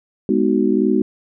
sine chord, G# minor seventh, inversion none, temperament just, 207.7 / 249.2 / 311.5 / 373.8 Hz, G#3 / B3 / D#4 / F#4, 0 / +16 / +2 / +18 cents, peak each -19 dBFS, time 0.29-1.02 s, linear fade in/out 2 ms, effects none

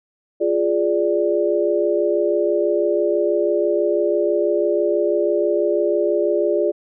sine chord, D diminished, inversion first, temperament equal, 349.2 / 415.3 / 587.3 Hz, F4 / Ab4 / D5, 0 / 0 / 0 cents, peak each -20 dBFS, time 0.4-6.72 s, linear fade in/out 20 ms, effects none

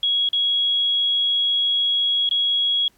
sine tone with dropouts, 3322 Hz, G#7, in tune, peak -17 dBFS, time 0.03-2.88 s, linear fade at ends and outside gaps 2 ms, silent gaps 0.289-0.331 / 2.291-2.311 s, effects pink hiss -60 dBFS RMS until 2.97 s + AAC 64 kbps

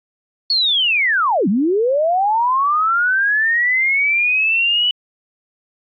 sine linear two-way sweep, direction down then up, 4444 to 177.3 to 2980 Hz, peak -13 dBFS, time 0.5-4.91 s, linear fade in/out 2 ms, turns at 1.48 s, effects AAC 64 kbps

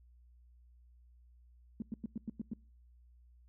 sine tone bursts, 221.5 Hz, A3, 12 cents sharp, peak -35 dBFS, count 7, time 1.8-2.535 s, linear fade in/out 2 ms, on 21 ms, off 98 ms, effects noise-tail reverb RT60 0.5 s tail -26 dB re dry + added 60 Hz sine -59 dBFS peak until 3.48 s

